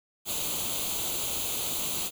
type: noise with comb filter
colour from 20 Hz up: white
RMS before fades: -31 dBFS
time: 0.25-2.11 s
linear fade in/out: 50 ms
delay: 0.28 ms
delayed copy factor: +0.75
effects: none